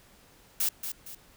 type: noise with echo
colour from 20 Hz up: blue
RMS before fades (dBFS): -27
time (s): 0.6-0.69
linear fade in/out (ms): 5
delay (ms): 230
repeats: 2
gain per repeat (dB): -8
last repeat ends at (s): 1.15
effects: pink hiss -58 dBFS RMS until 1.36 s